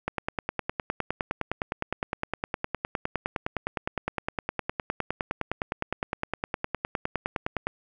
click train, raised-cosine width 0.5 ms, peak -12 dBFS, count 75, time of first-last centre 0.08-7.67 s, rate 9.75 Hz, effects none

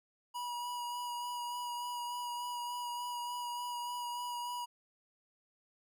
square tone with vibrato, 968 Hz, B5, 35 cents flat, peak -38 dBFS, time 0.34-4.66 s, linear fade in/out 20 ms, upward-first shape sine, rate 3.4 Hz, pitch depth 14 cents each way, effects none

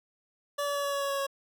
25% pulse tone with pitch steps, 575 / 571.7 / 568.4 / 565.1 / 561.9 / 558.6 / 555.4 / 552.2 Hz, D5 / D5 / C#5 / C#5 / C#5 / C#5 / C#5 / C#5, -37 / -47 / +43 / +33 / +23 / +13 / +3 / -7 cents, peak -25 dBFS, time 0.58-1.268 s, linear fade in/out 10 ms, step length 86 ms, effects none

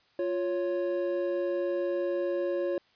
triangle tone pair together, 350.4 / 554.4 Hz, F4 / C#5, +6 / 0 cents, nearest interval minor sixth, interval 794 cents, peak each -28 dBFS, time 0.19-2.78 s, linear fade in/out 2 ms, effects white hiss -65 dBFS RMS until 2.95 s + resampled to 11025 Hz

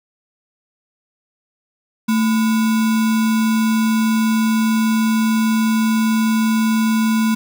sine tone with sample-and-hold, 221.7 Hz, A3, 13 cents sharp, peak -13 dBFS, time 2.08-7.35 s, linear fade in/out 10 ms, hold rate 1225 Hz, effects none

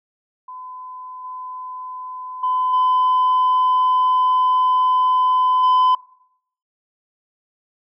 sine tone with level steps, 1013 Hz, B5, 44 cents sharp, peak -32 / -29 / -16 / -12 / -9 dBFS, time 0.48-5.95 s, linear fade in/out 5 ms, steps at 1.24 / 2.43 / 2.73 / 5.63 s, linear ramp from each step 5 ms, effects noise-tail reverb RT60 0.7 s tail -22 dB re dry + tanh soft clip ceiling -11 dBFS

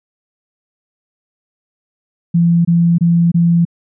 sine tone bursts, 170 Hz, F3, 46 cents flat, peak -8 dBFS, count 4, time 2.34-3.652 s, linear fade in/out 10 ms, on 310 ms, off 24 ms, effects none

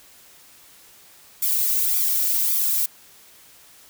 violet noise with flanger, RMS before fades -21 dBFS, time 1.42-2.86 s, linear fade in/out 5 ms, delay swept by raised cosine 0.85 to 2.15 ms, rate 1.8 Hz, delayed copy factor +0.65, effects white hiss -50 dBFS RMS until 3.89 s

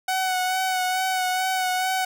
sawtooth tone with vibrato, 745 Hz, F#5, 12 cents sharp, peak -18 dBFS, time 0.08-2.05 s, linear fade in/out 5 ms, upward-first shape sine, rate 2.3 Hz, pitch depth 24 cents each way, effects none

